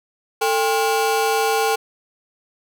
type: ring-modulated tone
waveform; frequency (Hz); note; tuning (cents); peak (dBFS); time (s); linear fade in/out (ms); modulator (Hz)
35% pulse; 622.3; D#5; 0; -12; 0.41-1.76; 10; 178
effects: none